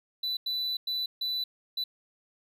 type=tone bursts at uneven times; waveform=triangle; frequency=3982 Hz; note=B7; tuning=14 cents sharp; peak=-27 dBFS; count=5; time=0.23-0.37 / 0.46-0.77 / 0.87-1.06 / 1.21-1.44 / 1.77-1.84 s; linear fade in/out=5 ms; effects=none